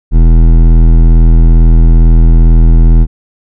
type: tone with hard clipping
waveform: sine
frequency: 41.13 Hz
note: E1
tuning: 3 cents flat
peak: -3 dBFS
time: 0.11-3.07 s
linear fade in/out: 50 ms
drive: 13 dB
effects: none

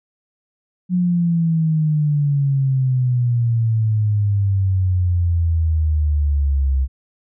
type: exponential sweep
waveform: sine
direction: down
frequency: 182 to 65.5 Hz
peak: -14 dBFS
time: 0.89-6.88 s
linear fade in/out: 50 ms
effects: none

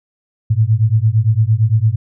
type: beating tone pair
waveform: sine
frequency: 105.9 / 114.7 Hz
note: G#2 / A#2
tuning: +34 / -28 cents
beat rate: 8.8 Hz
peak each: -13 / -13 dBFS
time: 0.5-1.96 s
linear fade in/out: 10 ms
effects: none

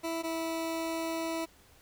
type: tone pair in turn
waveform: 20% pulse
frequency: 329.6 / 327.3 Hz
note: E4 / E4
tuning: 0 / -12 cents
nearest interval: unison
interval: 12 cents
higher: first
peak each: -27 / -27 dBFS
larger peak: neither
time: 0.03-0.23 / 0.23-1.46 s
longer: second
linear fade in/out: 20 ms
effects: pink hiss -60 dBFS RMS until 1.81 s

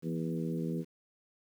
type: harmonic tone with a mistuned harmonic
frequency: 81.3 Hz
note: E2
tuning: 23 cents flat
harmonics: 2 / 3 / 4 / 5 / 6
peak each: -34 / -38 / -40 / -42 / -44 dBFS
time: 0.02-0.85 s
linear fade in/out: 50 ms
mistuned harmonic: 2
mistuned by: +50 cents
effects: 10-bit

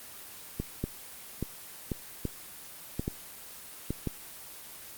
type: two click trains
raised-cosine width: 3 ms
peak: -17 / -17 dBFS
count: 5 / 4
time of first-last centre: 0.6-3.906 / 0.84-4.073 s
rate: 1.21 / 0.928 Hz
effects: white hiss -46 dBFS RMS until 4.97 s + Opus 24 kbps

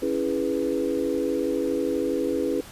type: chord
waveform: sine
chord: C# minor seventh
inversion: none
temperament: equal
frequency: 277.2 / 329.6 / 415.3 / 493.9 Hz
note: C#4 / E4 / G#4 / B4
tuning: 0 / 0 / 0 / 0 cents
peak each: -28 dBFS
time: 0.02-2.61 s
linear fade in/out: 5 ms
effects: pink hiss -44 dBFS RMS until 2.71 s + resampled to 32000 Hz

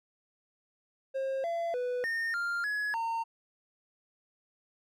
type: tone with pitch steps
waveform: triangle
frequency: 535 / 677 / 495 / 1830 / 1397 / 1686 / 914 Hz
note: C5 / E5 / B4 / A#6 / F6 / G#6 / A#5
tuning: +38 / +46 / +4 / -32 / 0 / +26 / -34 cents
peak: -28 dBFS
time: 1.14-3.24 s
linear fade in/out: 20 ms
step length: 300 ms
effects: none

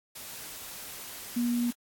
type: tone in noise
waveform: sine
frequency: 240 Hz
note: B3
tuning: 49 cents flat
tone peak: -25 dBFS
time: 1.36-1.71 s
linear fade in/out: 10 ms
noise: white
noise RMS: -42 dBFS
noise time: 0.15-1.73 s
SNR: +14 dB
effects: AAC 64 kbps

